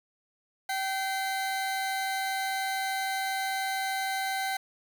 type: tone pair together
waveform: 30% pulse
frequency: 772 / 2061 Hz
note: G5 / C7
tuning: -27 / -27 cents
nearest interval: octave + perfect fourth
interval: 1700 cents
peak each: -27 / -33 dBFS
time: 0.69-4.57 s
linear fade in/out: 5 ms
effects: 9-bit